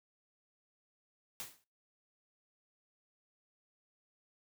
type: noise with exponential decay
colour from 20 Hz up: white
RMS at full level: -40 dBFS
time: 1.4-1.64 s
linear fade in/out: 0 ms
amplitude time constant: 51 ms
effects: noise-tail reverb RT60 0.3 s tail -20 dB re dry